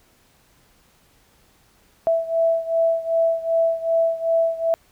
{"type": "beating tone pair", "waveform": "sine", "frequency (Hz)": [659.3, 661.9], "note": ["E5", "E5"], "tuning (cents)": [0, 7], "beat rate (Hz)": 2.6, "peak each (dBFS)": [-19, -22], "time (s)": [2.07, 4.74], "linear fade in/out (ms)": 0, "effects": ["pink hiss -58 dBFS RMS until 4.91 s"]}